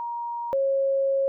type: tone pair in turn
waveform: sine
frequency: 944 / 544.7 Hz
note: A#5 / C#5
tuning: +22 / -30 cents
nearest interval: minor seventh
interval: 952 cents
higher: first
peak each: -28 / -20 dBFS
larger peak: second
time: 0-0.53 / 0.53-1.28 s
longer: second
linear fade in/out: 0 ms
effects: none